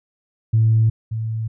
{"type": "tone with echo", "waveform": "sine", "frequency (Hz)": 111.4, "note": "A2", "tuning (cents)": 22, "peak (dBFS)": -11, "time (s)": [0.53, 0.9], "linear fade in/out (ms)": 10, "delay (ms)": 580, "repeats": 1, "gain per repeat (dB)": -10, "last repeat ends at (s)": 1.48, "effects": ["tanh soft clip ceiling -7 dBFS"]}